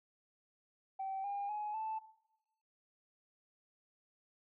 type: tone with pitch steps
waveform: sine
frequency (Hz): 772 / 805.7 / 840.9 / 877.6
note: G5 / G5 / G#5 / A5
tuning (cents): -27 / +47 / +21 / -5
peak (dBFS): -36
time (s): 0.99-1.99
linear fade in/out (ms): 10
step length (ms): 250
effects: noise-tail reverb RT60 0.9 s tail -17 dB re dry + tanh soft clip ceiling -33 dBFS